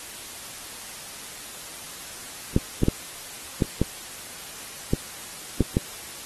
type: clicks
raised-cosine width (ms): 3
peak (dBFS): -6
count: 8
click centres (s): 2.564 / 2.834 / 2.884 / 3.622 / 3.816 / 4.935 / 5.607 / 5.769
effects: white hiss -39 dBFS RMS until 6.25 s + AAC 32 kbps